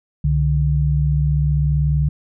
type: tone pair together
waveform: sine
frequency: 66.96 / 147.4 Hz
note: C2 / D3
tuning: +41 / +7 cents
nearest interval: octave + major second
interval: 1366 cents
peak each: -18 / -16 dBFS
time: 0.24-2.09 s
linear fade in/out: 5 ms
effects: none